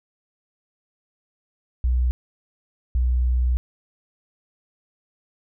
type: tone pair in turn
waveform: sine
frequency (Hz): 61.9 / 61.9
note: B1 / B1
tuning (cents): +5 / +5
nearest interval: unison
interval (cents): 0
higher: neither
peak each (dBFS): -17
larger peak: neither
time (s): 1.84-2.11 / 2.95-3.57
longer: second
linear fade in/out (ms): 0
effects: none